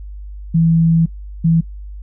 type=tone bursts at uneven times; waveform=sine; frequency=164.81 Hz; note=E3; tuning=in tune; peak=-9 dBFS; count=2; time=0.54-1.06 / 1.44-1.61 s; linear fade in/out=10 ms; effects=noise-tail reverb RT60 0.1 s tail -25 dB re dry + added 50 Hz sine -28 dBFS peak until 2.02 s